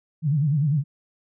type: tone with vibrato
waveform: sine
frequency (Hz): 146.8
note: D3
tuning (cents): 0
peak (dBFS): -18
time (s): 0.22-0.84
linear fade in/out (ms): 50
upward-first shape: sine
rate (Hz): 10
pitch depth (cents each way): 160
effects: none